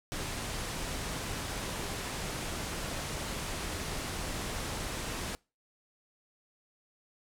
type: low-pass noise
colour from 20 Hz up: pink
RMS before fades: -37 dBFS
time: 0.12-5.35 s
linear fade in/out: 0 ms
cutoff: 11000 Hz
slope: 24 dB/octave
effects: noise-tail reverb RT60 0.3 s tail -25 dB re dry